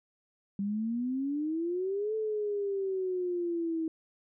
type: exponential two-way sweep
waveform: sine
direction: up then down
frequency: 195.8 to 440 to 319.3 Hz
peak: -29 dBFS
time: 0.59-3.88 s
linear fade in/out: 2 ms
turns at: 2.15 s
effects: none